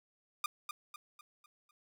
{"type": "tone with echo", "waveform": "sawtooth", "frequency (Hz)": 1212, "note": "D#6", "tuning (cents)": -46, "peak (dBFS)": -28, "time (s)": [0.44, 0.46], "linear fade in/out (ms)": 2, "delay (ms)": 250, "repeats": 5, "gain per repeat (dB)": -7, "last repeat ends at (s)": 1.71, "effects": []}